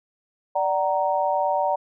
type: chord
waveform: sine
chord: D augmented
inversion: none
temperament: equal with one note detuned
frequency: 587.3 / 754.7 / 932.3 Hz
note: D5 / F#5 / A#5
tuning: 0 / +34 / 0 cents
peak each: -24 / -24 / -24 dBFS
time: 0.55-1.76 s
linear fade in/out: 10 ms
effects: none